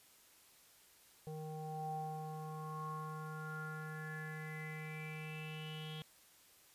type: tone with low-pass filter sweep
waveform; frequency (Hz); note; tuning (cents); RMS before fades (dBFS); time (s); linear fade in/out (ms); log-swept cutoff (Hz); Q
square; 155.56; D#3; 0; -45; 1.27-6.02; 0; 620 to 3300; 9.4
effects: white hiss -65 dBFS RMS until 6.74 s + resampled to 32000 Hz